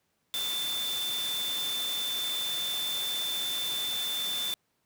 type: tone in noise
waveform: sine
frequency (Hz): 3539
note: A7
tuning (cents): +9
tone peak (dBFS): -30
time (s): 0.34-4.54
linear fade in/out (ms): 0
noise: white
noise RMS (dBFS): -37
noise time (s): 0.34-4.54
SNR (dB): +4
effects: pink hiss -75 dBFS RMS until 4.85 s + high-pass 100 Hz 12 dB/octave